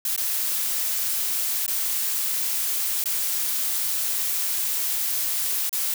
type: noise with dropouts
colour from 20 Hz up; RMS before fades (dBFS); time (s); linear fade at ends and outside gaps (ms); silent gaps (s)
blue; -25; 0.05-5.94; 2; 0.163-0.177 / 1.664-1.679 / 3.04-3.057 / 5.694-5.728
effects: none